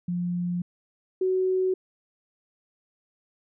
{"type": "tone pair in turn", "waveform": "sine", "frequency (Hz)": [176.2, 373.4], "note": ["F3", "F#4"], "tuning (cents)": [16, 16], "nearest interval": "octave + minor second", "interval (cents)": 1300, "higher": "second", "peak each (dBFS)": [-25, -21], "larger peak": "second", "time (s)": [[0.08, 0.62], [1.21, 1.74]], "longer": "first", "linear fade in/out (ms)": 5, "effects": []}